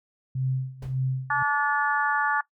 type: tone with tremolo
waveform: sine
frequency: 130.81 Hz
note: C3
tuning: in tune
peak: -22 dBFS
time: 0.35-1.43 s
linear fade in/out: 5 ms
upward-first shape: sine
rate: 1.8 Hz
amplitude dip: 90%
type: noise with exponential decay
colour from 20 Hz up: brown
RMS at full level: -32 dBFS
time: 0.82-1.05 s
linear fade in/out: 5 ms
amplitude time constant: 48 ms
type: harmonic tone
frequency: 289.1 Hz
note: D4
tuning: 27 cents flat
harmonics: 3 / 4 / 5 / 6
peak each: -27 / -27 / -27 / -27 dBFS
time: 1.3-2.41 s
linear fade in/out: 5 ms
effects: noise-tail reverb RT60 0.1 s tail -20 dB re dry